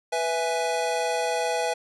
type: chord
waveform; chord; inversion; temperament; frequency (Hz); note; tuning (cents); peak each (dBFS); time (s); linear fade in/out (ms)
square; E major; second; equal; 493.9 / 659.3 / 830.6; B4 / E5 / G#5; 0 / 0 / 0; -29; 0.12-1.74; 10
effects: resampled to 24000 Hz